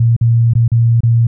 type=tone with dropouts; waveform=sine; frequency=116.4 Hz; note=A#2; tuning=2 cents flat; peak=-7 dBFS; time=0-1.27 s; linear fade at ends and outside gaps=5 ms; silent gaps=0.165-0.211 / 0.536-0.552 / 0.68-0.717 / 1.006-1.033 s; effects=none